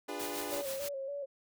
25% pulse chord, D diminished seventh, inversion none, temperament equal with one note detuned, 293.7 / 349.2 / 407.2 / 493.9 Hz, D4 / F4 / Ab4 / Cb5, 0 / 0 / -34 / 0 cents, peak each -39 / -41 / -38 / -41 dBFS, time 0.08-0.62 s, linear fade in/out 10 ms
white noise with tremolo, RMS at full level -40 dBFS, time 0.19-0.89 s, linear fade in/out 10 ms, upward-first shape sine, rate 6.3 Hz, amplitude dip 55%
sine tone with vibrato, 554.4 Hz, C#5, in tune, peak -36 dBFS, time 0.51-1.26 s, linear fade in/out 20 ms, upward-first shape square, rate 3.5 Hz, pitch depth 46 cents each way
effects none

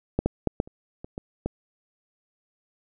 clicks, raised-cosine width 2 ms, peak -9 / -8 / -8 / -9 / -30 / -24 / -19 / -13 dBFS, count 8, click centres 0.19 / 0.26 / 0.473 / 0.601 / 0.675 / 1.045 / 1.179 / 1.46 s, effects none

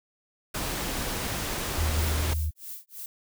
pink noise, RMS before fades -31 dBFS, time 0.54-2.34 s, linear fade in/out 10 ms
sine tone with vibrato, 78 Hz, D#2, 5 cents sharp, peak -25 dBFS, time 1.77-2.51 s, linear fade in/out 20 ms, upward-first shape triangle, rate 4.4 Hz, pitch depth 26 cents each way
violet noise with tremolo, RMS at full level -38 dBFS, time 1.98-3.06 s, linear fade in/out 2 ms, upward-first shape sine, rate 3.1 Hz, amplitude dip 100%
effects none

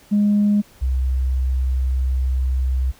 sine tone pair in turn, 206.3 / 64.76 Hz, G#3 / C2, -11 / -17 cents, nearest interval octave + minor sixth, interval 2006 cents, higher first, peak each -12 / -16 dBFS, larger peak first, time 0.11-0.62 / 0.81-2.92 s, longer second, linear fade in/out 20 ms, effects tanh soft clip ceiling -10 dBFS + pink hiss -50 dBFS RMS until 2.99 s

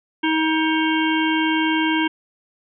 harmonic tone with a mistuned harmonic, 317 Hz, D#4, 32 cents sharp, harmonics 1 / 3 / 5 / 7 / 9 / 10, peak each -19 / -24 / -26 / -27 / -29 / -29 dBFS, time 0.23-2.08 s, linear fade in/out 10 ms, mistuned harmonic 9, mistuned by -44 cents, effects none

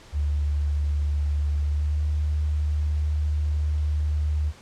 sine tone with pitch glide, 73.2 to 75.13 Hz, D2 to D2, -5 to +40 cents, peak -21 dBFS, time 0.12-4.53 s, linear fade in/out 50 ms, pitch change +45 cents, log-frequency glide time 1.6-2.01 s, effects pink hiss -49 dBFS RMS until 4.61 s + low-pass 7000 Hz 12 dB/octave

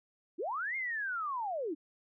sine linear two-way sweep, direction up then down, 274.9 to 2154 to 274.9 Hz, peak -33 dBFS, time 0.38-1.75 s, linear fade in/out 20 ms, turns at 0.76 s, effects none

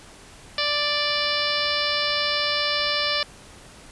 harmonic tone, 587.3 Hz, D5, in tune, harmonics 1 / 2 / 3 / 4 / 5 / 6 / 7 / 8 / 9, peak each -30 / -30 / -30 / -30 / -30 / -30 / -30 / -30 / -30 dBFS, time 0.58-3.23 s, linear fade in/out 2 ms, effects pink hiss -46 dBFS RMS until 3.91 s + resampled to 24000 Hz

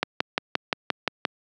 click train, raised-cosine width 0.3 ms, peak -5 dBFS, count 8, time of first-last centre 0.03-1.252 s, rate 5.73 Hz, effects high-pass 200 Hz 12 dB/octave

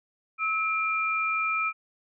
sine tone pair together, 1298 / 2382 Hz, E6 / D7, -27 / +24 cents, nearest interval major seventh, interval 1051 cents, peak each -27 dBFS, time 0.38-1.73 s, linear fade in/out 50 ms, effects none

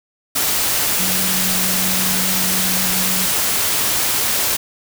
sine tone in noise, 185.7 Hz, F#3, 7 cents sharp, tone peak -25 dBFS, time 0.99-3.26 s, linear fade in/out 10 ms, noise white, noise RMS -18 dBFS, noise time 0.35-4.57 s, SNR -10 dB, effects none

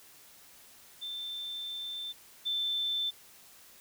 sine tone pair in turn, 3556 / 3540 Hz, A7 / A7, +18 / +10 cents, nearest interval unison, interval 8 cents, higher first, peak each -36 / -29 dBFS, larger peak second, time 1.01-2.13 / 2.45-3.11 s, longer first, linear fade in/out 20 ms, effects white hiss -56 dBFS RMS until 3.8 s

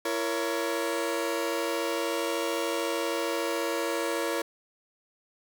sawtooth chord, A# diminished, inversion second, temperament just, 335.6 / 466.2 / 559.4 Hz, E4 / A#4 / C#5, +31 / 0 / +16 cents, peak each -28 dBFS, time 0.05-4.42 s, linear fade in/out 5 ms, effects none

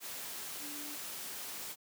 sine tone in noise, 293.6 Hz, D4, in tune, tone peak -48 dBFS, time 0.59-0.98 s, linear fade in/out 50 ms, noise white, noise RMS -43 dBFS, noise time 0-1.76 s, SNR -8 dB, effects high-pass 150 Hz 12 dB/octave

